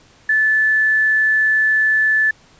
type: tone with quantisation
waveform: sine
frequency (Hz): 1743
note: A6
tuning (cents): -17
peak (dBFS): -12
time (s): 0.29-2.31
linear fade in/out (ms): 5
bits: 7
effects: pink hiss -50 dBFS RMS until 2.59 s + resampled to 16000 Hz